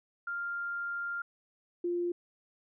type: tone pair in turn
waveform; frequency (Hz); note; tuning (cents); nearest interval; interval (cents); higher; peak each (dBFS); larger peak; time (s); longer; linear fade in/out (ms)
sine; 1396.9 / 349.2; F6 / F4; 0 / 0; 2 octaves; 2400; first; -33 / -29; second; 0.27-1.22 / 1.84-2.12; first; 5
effects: none